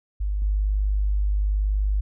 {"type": "tone with level steps", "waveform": "sine", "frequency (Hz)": 50.5, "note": "G#1", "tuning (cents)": -48, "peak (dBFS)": [-22, -19], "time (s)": [0.2, 2.01], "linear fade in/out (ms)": 10, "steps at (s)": 0.42, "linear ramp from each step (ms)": 2, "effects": []}